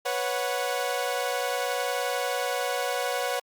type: chord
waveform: sawtooth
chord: B suspended second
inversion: none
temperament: equal with one note detuned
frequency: 493.9 / 554.4 / 735.3 Hz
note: B4 / C#5 / F#5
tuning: 0 / 0 / -11 cents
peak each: -27 dBFS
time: 0.05-3.4 s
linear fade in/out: 10 ms
effects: Opus 48 kbps